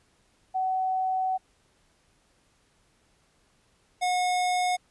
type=tone pair in turn; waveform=sine / square; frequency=752 / 725.3 Hz; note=F#5 / F#5; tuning=+28 / -35 cents; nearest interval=minor second; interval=63 cents; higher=first; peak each=-24 dBFS; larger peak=neither; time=0.54-1.38 / 4.01-4.77 s; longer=first; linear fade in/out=20 ms; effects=pink hiss -66 dBFS RMS until 4.9 s + resampled to 24000 Hz